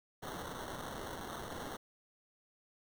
violet noise with sample-and-hold, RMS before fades -44 dBFS, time 0.22-1.77 s, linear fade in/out 10 ms, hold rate 2450 Hz, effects none

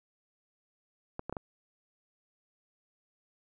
clicks, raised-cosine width 1 ms, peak -22 dBFS, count 4, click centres 1.194 / 1.296 / 1.326 / 1.368 s, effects none

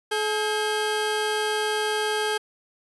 25% pulse tone pair together, 427.1 / 1612.5 Hz, G#4 / G6, +48 / +48 cents, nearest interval octave + major seventh, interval 2300 cents, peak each -21 / -24 dBFS, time 0.11-2.38 s, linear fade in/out 10 ms, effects resampled to 24000 Hz

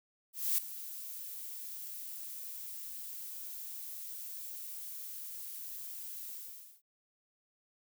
violet noise with ADSR envelope, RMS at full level -29 dBFS, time 0.33-6.82 s, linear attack 250 ms, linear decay 6 ms, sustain -15 dB, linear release 500 ms, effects none

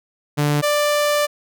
sawtooth tone pair in turn, 147 / 589.7 Hz, D3 / D5, +2 / +7 cents, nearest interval 2 octaves, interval 2405 cents, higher second, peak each -12 dBFS, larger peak neither, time 0.37-0.62 / 0.62-1.27 s, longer second, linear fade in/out 20 ms, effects none

